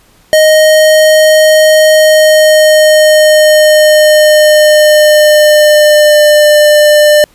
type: tone with pitch glide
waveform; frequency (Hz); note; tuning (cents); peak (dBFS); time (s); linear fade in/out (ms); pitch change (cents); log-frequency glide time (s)
square; 622 to 598.4; D#5 to D5; -1 to +32; -3; 0.33-7.24; 0; -67; 1.93-6.52
effects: pink hiss -46 dBFS RMS until 7.34 s + resampled to 32000 Hz